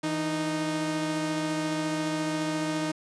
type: tone pair together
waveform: sawtooth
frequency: 161.77 / 309.1 Hz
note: E3 / D#4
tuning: -32 / -11 cents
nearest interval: major seventh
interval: 1121 cents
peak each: -30 / -24 dBFS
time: 0.03-2.92 s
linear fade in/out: 10 ms
effects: resampled to 22050 Hz + 8-bit